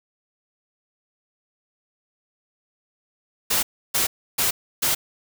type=noise bursts; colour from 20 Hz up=white; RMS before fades=-21 dBFS; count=4; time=3.5-4.95 s; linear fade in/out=10 ms; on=130 ms; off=310 ms; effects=none